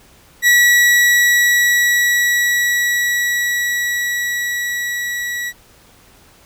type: tone with level ramp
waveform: 40% pulse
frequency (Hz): 1934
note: B6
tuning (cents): -37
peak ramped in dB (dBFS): -7 to -20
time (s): 0.42-5.53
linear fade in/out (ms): 50
effects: pink hiss -48 dBFS RMS until 6.45 s